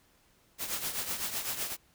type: noise with tremolo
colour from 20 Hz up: white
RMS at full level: -32 dBFS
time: 0.58-1.77 s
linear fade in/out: 50 ms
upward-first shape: triangle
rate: 7.9 Hz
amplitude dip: 70%
effects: pink hiss -66 dBFS RMS until 1.94 s